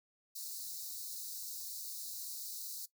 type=high-pass noise; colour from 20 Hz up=white; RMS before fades=-44 dBFS; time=0.35-2.86 s; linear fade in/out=10 ms; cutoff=3900 Hz; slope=96 dB/octave; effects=noise-tail reverb RT60 0.1 s tail -17 dB re dry